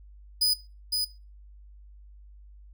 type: tone with echo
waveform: 40% pulse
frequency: 4978 Hz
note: D#8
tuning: in tune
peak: -19 dBFS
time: 0.41-0.54 s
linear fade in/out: 10 ms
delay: 510 ms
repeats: 1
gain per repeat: -4 dB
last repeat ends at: 1.05 s
effects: noise-tail reverb RT60 0.3 s tail -19 dB re dry + added 50 Hz sine -47 dBFS peak until 2.73 s